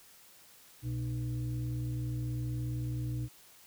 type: tone with frequency modulation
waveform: sine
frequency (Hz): 122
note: B2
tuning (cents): -21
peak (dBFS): -32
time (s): 0.82-3.29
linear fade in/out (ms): 50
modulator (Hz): 185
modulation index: 0.61
effects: white hiss -58 dBFS RMS until 3.66 s

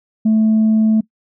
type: tone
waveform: sine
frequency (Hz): 218.8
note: A3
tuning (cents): -9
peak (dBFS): -8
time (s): 0.25-1.01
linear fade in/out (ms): 10
effects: noise-tail reverb RT60 0.1 s tail -21 dB re dry + tanh soft clip ceiling -8 dBFS

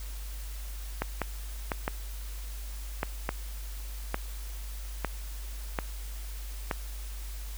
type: clicks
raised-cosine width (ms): 0.5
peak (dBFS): -13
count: 10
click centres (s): 1.02 / 1.217 / 1.718 / 1.879 / 3.031 / 3.291 / 4.144 / 5.047 / 5.788 / 6.712
effects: added 50 Hz sine -36 dBFS peak until 7.57 s + white hiss -48 dBFS RMS until 7.57 s

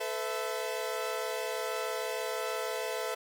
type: chord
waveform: sawtooth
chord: A suspended second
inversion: none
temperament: equal with one note detuned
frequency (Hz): 440 / 506.3 / 659.3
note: A4 / B4 / E5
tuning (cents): 0 / +43 / 0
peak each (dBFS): -33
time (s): 0-3.15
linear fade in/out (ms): 10
effects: none

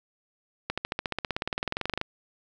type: accelerating click train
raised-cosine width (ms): 0.3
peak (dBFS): -12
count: 25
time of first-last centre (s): 0.7-2.014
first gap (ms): 76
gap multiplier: 0.97
effects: none

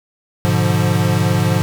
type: chord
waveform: square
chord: G# diminished seventh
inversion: none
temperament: equal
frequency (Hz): 103.83 / 123.47 / 146.83 / 174.61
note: G#2 / B2 / D3 / F3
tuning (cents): 0 / 0 / 0 / 0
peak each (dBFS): -18 / -21 / -21 / -19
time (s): 0.45-1.62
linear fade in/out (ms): 0
effects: none

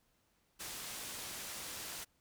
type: low-pass noise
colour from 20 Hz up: white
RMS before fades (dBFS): -45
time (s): 0.59-2.05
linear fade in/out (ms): 20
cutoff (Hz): 11000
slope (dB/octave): 12
effects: pink hiss -75 dBFS RMS until 2.2 s

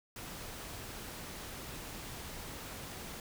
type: noise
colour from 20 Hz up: pink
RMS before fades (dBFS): -45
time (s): 0.16-3.2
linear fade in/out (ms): 2
effects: none

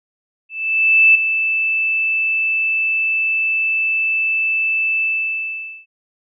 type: tone with ADSR envelope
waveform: sine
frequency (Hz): 2637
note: E7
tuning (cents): 0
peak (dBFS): -6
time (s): 0.49-5.86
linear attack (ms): 660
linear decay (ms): 6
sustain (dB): -9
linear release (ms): 830
effects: none

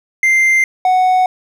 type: tone pair in turn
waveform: triangle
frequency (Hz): 2090 / 740.3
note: C7 / F#5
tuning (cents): -2 / +1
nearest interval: octave + tritone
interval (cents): 1797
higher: first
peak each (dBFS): -7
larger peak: neither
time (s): 0.23-0.64 / 0.85-1.26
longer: neither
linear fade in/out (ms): 2
effects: none

